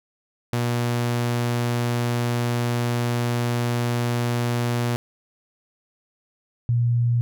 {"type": "tone pair in turn", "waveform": ["sawtooth", "sine"], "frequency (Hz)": [120, 119.17], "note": ["B2", "A#2"], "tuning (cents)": [-49, 39], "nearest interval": "unison", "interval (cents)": 12, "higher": "first", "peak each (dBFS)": -17, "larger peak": "neither", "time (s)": [[0.53, 4.96], [6.69, 7.21]], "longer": "first", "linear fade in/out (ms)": 0, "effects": []}